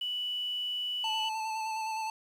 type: tone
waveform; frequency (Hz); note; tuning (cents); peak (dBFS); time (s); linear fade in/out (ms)
sine; 2960; F#7; 0; -31; 0.01-1.29; 5
type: tone with vibrato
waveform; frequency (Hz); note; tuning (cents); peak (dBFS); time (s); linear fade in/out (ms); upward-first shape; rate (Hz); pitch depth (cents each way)
square; 880; A5; 0; -33; 1.04-2.1; 2; square; 9.7; 17
effects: low-pass 8000 Hz 12 dB/octave + 9-bit